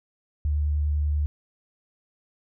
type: tone with vibrato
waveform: sine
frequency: 74.1 Hz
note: D2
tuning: 16 cents sharp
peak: -21 dBFS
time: 0.45-1.26 s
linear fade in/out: 0 ms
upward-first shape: triangle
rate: 10 Hz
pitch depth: 12 cents each way
effects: none